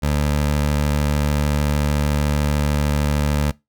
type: tone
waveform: 20% pulse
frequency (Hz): 73.42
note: D2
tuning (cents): 0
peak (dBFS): -12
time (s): 0.02-3.52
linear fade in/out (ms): 20
effects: noise-tail reverb RT60 0.2 s tail -21 dB re dry